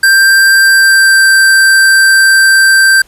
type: tone with pitch glide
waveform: square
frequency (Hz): 1578 to 1567.1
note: G6 to G6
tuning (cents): +11 to -1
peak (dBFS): -4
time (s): 0.03-3.02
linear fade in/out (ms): 5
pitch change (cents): -12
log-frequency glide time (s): 0.54-1.31
effects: pink hiss -46 dBFS RMS until 3.07 s + resampled to 32000 Hz